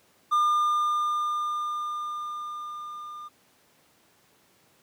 triangle tone with level ramp, 1205 Hz, D6, 44 cents sharp, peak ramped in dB -17 to -36 dBFS, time 0.31-3.29 s, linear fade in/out 20 ms, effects pink hiss -62 dBFS RMS until 4.82 s + high-pass 150 Hz 12 dB/octave

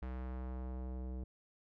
square tone with low-pass filter sweep, 63.5 Hz, B1, 49 cents sharp, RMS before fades -42 dBFS, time 0.02-1.24 s, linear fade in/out 5 ms, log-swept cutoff 1900 to 470 Hz, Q 0.9, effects none

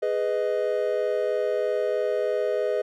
triangle chord, G# minor, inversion none, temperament just, 415.3 / 498.4 / 623 Hz, G#4 / B4 / D#5, 0 / +16 / +2 cents, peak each -25 dBFS, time 0.02-2.82 s, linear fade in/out 10 ms, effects none

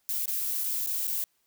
violet noise with dropouts, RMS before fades -30 dBFS, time 0.09-1.24 s, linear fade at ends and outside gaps 0 ms, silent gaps 0.257-0.279 / 0.637-0.641 / 0.862-0.872 / 1.07-1.077 s, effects white hiss -72 dBFS RMS until 1.46 s

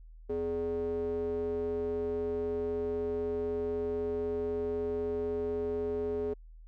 square tone with band-pass filter, 83.9 Hz, E2, 31 cents sharp, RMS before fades -33 dBFS, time 0.29-6.34 s, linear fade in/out 10 ms, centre 410 Hz, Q 5.1, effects added 40 Hz sine -48 dBFS peak until 6.67 s

